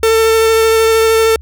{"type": "tone with vibrato", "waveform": "45% pulse", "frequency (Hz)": 447.4, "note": "A4", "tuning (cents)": 29, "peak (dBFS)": -8, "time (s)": [0.03, 1.36], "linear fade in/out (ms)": 2, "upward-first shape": "sine", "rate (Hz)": 13, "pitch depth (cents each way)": 10, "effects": ["added 71 Hz sine -30 dBFS peak until 1.41 s"]}